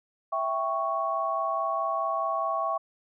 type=chord; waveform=sine; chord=C# diminished; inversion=first; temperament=equal; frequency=659.3 / 784 / 1108.7 Hz; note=E5 / G5 / C#6; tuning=0 / 0 / 0 cents; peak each=-30 / -33 / -28 dBFS; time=0.32-2.78 s; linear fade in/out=10 ms; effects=none